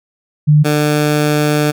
sine / 15% pulse tone pair in turn, 150 / 149.42 Hz, D3 / D3, +37 / +30 cents, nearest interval unison, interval 7 cents, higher first, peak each -5 dBFS, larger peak neither, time 0.47-0.64 / 0.64-1.72 s, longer second, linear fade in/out 20 ms, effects none

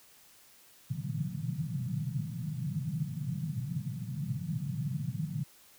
white band-pass noise, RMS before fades -35 dBFS, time 0.9-5.44 s, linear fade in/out 10 ms, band 120 to 170 Hz, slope 48 dB/octave, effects white hiss -59 dBFS RMS until 5.78 s

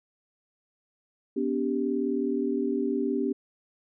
sine chord, G major, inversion first, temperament equal with one note detuned, 246.9 / 286.3 / 392 Hz, B3 / D4 / G4, 0 / -44 / 0 cents, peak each -29 dBFS, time 1.36-3.33 s, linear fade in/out 10 ms, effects none

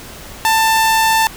sawtooth tone, 889 Hz, A5, 18 cents sharp, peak -7 dBFS, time 0.45-1.27 s, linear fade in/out 0 ms, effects pink hiss -34 dBFS RMS until 1.36 s

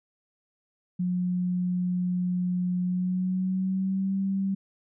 sine tone with pitch glide, 180 to 194.04 Hz, F#3 to G3, -47 to -17 cents, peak -24 dBFS, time 0.99-4.55 s, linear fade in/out 10 ms, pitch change +130 cents, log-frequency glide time 2.82-4.17 s, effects none

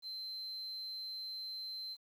sine tone, 4100 Hz, C8, 36 cents flat, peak -39 dBFS, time 0.02-1.97 s, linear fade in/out 50 ms, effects tanh soft clip ceiling -39 dBFS + 11-bit

